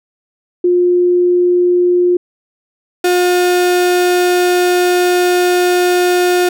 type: tone pair in turn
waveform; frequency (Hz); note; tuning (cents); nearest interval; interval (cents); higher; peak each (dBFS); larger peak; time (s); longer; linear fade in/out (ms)
sine / 35% pulse; 355.4 / 357.9; F4 / F4; +30 / +42; unison; 12; second; -8; neither; 0.64-2.17 / 3.04-6.49; second; 5
effects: none